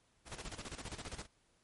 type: noise with tremolo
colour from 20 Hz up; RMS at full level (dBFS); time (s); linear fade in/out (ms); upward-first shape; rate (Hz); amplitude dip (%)
pink; -44; 0.25-1.27; 50; square; 15; 70
effects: pink hiss -73 dBFS RMS until 1.63 s + MP3 48 kbps